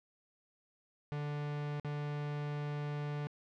45% pulse tone with dropouts, 146.83 Hz, D3, in tune, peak -36 dBFS, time 1.12-3.27 s, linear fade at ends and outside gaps 0 ms, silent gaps 1.798-1.847 s, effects low-pass 3000 Hz 12 dB/octave

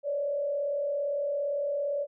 sine tone with frequency modulation, 573 Hz, D5, 43 cents flat, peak -27 dBFS, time 0.03-2.07 s, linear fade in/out 50 ms, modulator 37.6 Hz, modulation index 0.54, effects none

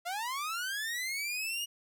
sawtooth linear sweep, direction up, 671 to 2900 Hz, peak -30 dBFS, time 0.05-1.66 s, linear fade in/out 20 ms, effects none

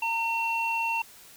sine tone pair together, 916.4 / 2720 Hz, A#5 / F7, -30 / -46 cents, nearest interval octave + perfect fifth, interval 1884 cents, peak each -27 dBFS, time 0.02-1.02 s, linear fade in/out 5 ms, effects tanh soft clip ceiling -19 dBFS + white hiss -51 dBFS RMS until 1.36 s

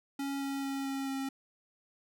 square tone with pitch steps, 277.2 / 275.4 / 273.7 / 272 / 270.2 Hz, C#4 / C#4 / C#4 / C#4 / C#4, 0 / -11 / -22 / -33 / -44 cents, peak -34 dBFS, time 0.19-1.29 s, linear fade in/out 5 ms, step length 220 ms, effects none

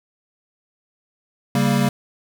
square chord, G diminished, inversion second, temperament equal, 138.59 / 196 / 233.1 Hz, Db3 / G3 / Bb3, 0 / 0 / 0 cents, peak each -21 dBFS, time 1.55-1.89 s, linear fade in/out 2 ms, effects none

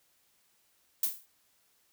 violet noise with exponential decay, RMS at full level -25 dBFS, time 1.03-1.26 s, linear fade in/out 2 ms, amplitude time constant 48 ms, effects white hiss -70 dBFS RMS until 1.92 s

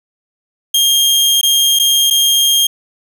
sawtooth tone with dropouts, 3221 Hz, G7, 46 cents sharp, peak -6 dBFS, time 0.74-2.67 s, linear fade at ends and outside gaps 5 ms, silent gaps 1.413-1.43 / 1.79-1.796 / 2.102-2.107 s, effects none

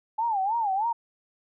sine tone with vibrato, 845 Hz, G#5, 30 cents sharp, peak -23 dBFS, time 0.18-0.93 s, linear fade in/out 10 ms, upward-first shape sine, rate 3.2 Hz, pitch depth 190 cents each way, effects none

